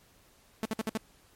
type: tone bursts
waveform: sawtooth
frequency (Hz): 220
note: A3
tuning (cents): 0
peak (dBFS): -25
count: 5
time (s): 0.63-0.974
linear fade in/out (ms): 0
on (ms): 24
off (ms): 56
effects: pink hiss -62 dBFS RMS until 1.35 s + MP3 64 kbps